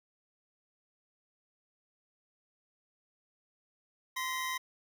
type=tone pair together; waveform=25% pulse; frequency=1034.8 / 1911 Hz; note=C6 / A#6; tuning=-19 / +43 cents; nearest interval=major seventh; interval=1062 cents; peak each=-31 / -35 dBFS; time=4.16-4.58 s; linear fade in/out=10 ms; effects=none